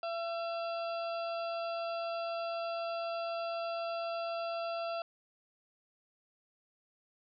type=harmonic tone; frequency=674 Hz; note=E5; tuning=38 cents sharp; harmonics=1 / 2 / 4 / 5 / 6 / 7; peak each=-35 / -42 / -47 / -53 / -56 / -51 dBFS; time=0.03-5.02 s; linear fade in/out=2 ms; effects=none